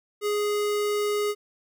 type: tone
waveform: square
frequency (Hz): 415.3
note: G#4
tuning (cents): 0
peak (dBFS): -24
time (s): 0.21-1.35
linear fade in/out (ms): 50
effects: none